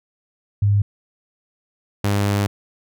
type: tone pair in turn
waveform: sine / sawtooth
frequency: 101.8 / 101.16 Hz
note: G#2 / G#2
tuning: -34 / -45 cents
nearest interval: unison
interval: 11 cents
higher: first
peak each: -13 dBFS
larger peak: neither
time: 0.62-0.82 / 2.04-2.47 s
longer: second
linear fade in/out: 5 ms
effects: none